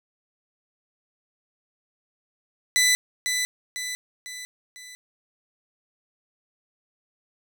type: tone with echo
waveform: 15% pulse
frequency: 1995 Hz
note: B6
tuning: 17 cents sharp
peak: -11 dBFS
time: 2.76-2.95 s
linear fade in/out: 0 ms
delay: 500 ms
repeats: 4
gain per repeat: -6 dB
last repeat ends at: 4.95 s
effects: none